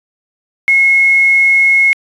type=tone with quantisation; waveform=sine; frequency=2171 Hz; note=C#7; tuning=37 cents flat; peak=-6 dBFS; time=0.68-1.93 s; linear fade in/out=0 ms; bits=5; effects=resampled to 22050 Hz